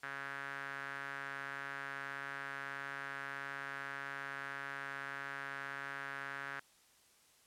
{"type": "tone with band-pass filter", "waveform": "sawtooth", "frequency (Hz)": 138.59, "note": "C#3", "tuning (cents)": 0, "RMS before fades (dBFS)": -44, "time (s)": [0.03, 6.6], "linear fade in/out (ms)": 5, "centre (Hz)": 1600, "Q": 4.1, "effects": ["white hiss -67 dBFS RMS until 7.46 s", "low-pass 11000 Hz 12 dB/octave"]}